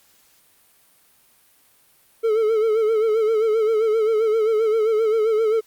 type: tone with vibrato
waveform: triangle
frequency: 439.6 Hz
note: A4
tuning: 2 cents flat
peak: -14 dBFS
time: 2.23-5.61 s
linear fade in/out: 20 ms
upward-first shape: sine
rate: 7.6 Hz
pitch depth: 66 cents each way
effects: white hiss -57 dBFS RMS until 5.66 s + Opus 48 kbps